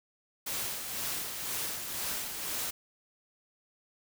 white noise with tremolo, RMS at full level -34 dBFS, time 0.46-2.71 s, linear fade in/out 10 ms, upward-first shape sine, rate 2 Hz, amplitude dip 45%, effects none

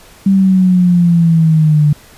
sine linear sweep, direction down, 196 to 146.83 Hz, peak -6 dBFS, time 0.26-1.93 s, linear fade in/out 5 ms, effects pink hiss -41 dBFS RMS until 2.17 s + resampled to 32000 Hz

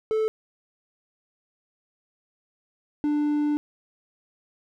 triangle tone pair in turn, 437.2 / 296 Hz, A4 / D4, -11 / +14 cents, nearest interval perfect fifth, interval 675 cents, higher first, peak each -19 dBFS, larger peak neither, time 0.11-0.28 / 3.04-3.57 s, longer second, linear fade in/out 0 ms, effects none

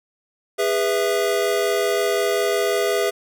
square chord, E major, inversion first, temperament equal with one note detuned, 408.4 / 493.9 / 659.3 Hz, G#4 / B4 / E5, -29 / 0 / 0 cents, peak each -22 / -25 / -24 dBFS, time 0.58-3.11 s, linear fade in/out 20 ms, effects none

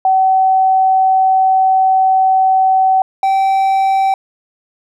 sine / triangle tone pair in turn, 760 / 773.7 Hz, F#5 / G5, +46 / -23 cents, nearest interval unison, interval 31 cents, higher second, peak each -8 dBFS, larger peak neither, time 0.05-3.02 / 3.23-4.14 s, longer first, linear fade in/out 2 ms, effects none

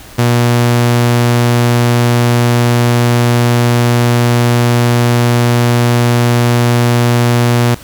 sawtooth tone, 120 Hz, B2, 49 cents flat, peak -4 dBFS, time 0.18-7.75 s, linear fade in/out 10 ms, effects added 60 Hz sine -39 dBFS peak until 7.83 s + pink hiss -35 dBFS RMS until 7.83 s

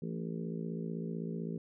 harmonic tone with a mistuned harmonic, 55.8 Hz, A1, 25 cents sharp, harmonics 3 / 4 / 5 / 6 / 7 / 8 / 9, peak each -38 / -41 / -49 / -51 / -45 / -47 / -55 dBFS, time 0.02-1.58 s, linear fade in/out 5 ms, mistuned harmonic 5, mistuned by +21 cents, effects none

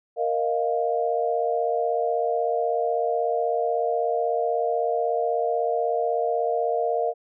sine chord, Bb suspended fourth, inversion none, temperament equal, 466.2 / 622.3 / 698.5 Hz, Bb4 / Eb5 / F5, 0 / 0 / 0 cents, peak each -25 / -27 / -25 dBFS, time 0.16-7.14 s, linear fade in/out 50 ms, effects none

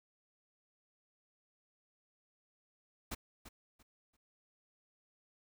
pink noise with echo, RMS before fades -40 dBFS, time 3.11-3.15 s, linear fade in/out 10 ms, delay 340 ms, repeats 3, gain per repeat -12 dB, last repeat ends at 4.17 s, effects none

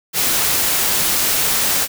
white noise, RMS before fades -17 dBFS, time 0.13-1.88 s, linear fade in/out 50 ms, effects none

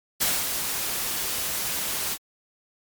white noise with ADSR envelope, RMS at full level -22 dBFS, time 0.2-2.18 s, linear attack 18 ms, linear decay 240 ms, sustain -6 dB, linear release 54 ms, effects MP3 96 kbps

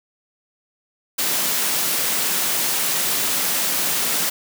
white high-pass noise, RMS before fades -21 dBFS, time 1.18-4.3 s, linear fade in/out 10 ms, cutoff 130 Hz, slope 48 dB/octave, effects none

